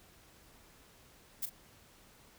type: noise with echo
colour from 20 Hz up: violet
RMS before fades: -35 dBFS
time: 1.42-1.46 s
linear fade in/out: 10 ms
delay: 38 ms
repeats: 1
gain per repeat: -11 dB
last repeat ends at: 1.498 s
effects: pink hiss -61 dBFS RMS until 2.38 s